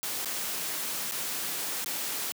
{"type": "noise with dropouts", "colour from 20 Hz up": "white", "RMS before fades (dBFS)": -33, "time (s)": [0.03, 2.32], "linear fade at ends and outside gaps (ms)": 0, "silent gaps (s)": [[0.247, 0.257], [1.112, 1.12], [1.844, 1.86]], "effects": ["high-pass 150 Hz 12 dB/octave"]}